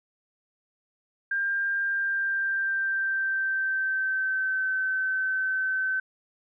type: tone with pitch glide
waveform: sine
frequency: 1597 to 1532.8 Hz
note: G6 to G6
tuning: +32 to -39 cents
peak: -24 dBFS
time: 1.31-6 s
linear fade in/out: 5 ms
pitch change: -71 cents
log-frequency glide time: 1.79-4.69 s
effects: none